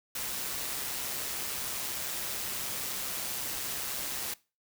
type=noise with amplitude modulation; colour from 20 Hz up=white; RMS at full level=-34 dBFS; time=0.15-4.34 s; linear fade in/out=5 ms; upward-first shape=sine; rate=133 Hz; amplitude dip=30%; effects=noise-tail reverb RT60 0.3 s tail -21 dB re dry